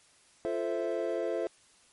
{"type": "chord", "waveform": "triangle", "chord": "F major seventh", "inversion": "none", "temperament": "equal with one note detuned", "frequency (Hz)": [345.4, 440, 523.3, 659.3], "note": ["F4", "A4", "C5", "E5"], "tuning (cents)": [-19, 0, 0, 0], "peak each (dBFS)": -33, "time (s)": [0.45, 1.47], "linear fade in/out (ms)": 0, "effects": ["white hiss -62 dBFS RMS until 1.92 s", "MP3 48 kbps"]}